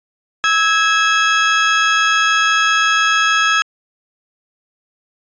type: tone pair together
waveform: 30% pulse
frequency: 1301 / 1655 Hz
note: E6 / G#6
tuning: -23 / -6 cents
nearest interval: major third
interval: 417 cents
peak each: -12 dBFS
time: 0.44-3.62 s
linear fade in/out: 0 ms
effects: resampled to 16000 Hz